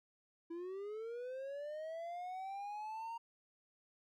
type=linear sweep; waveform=triangle; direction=up; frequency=329.6 to 932 Hz; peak=-40 dBFS; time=0.5-3.18 s; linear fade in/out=10 ms; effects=none